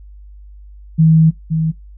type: tone pair in turn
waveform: sine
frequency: 160 / 160 Hz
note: D#3 / D#3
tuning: +49 / +49 cents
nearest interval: unison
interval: 0 cents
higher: neither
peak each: -6 / -13 dBFS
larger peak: first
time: 0.98-1.31 / 1.5-1.72 s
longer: first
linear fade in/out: 20 ms
effects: noise-tail reverb RT60 0.2 s tail -23 dB re dry + added 50 Hz sine -35 dBFS peak until 1.97 s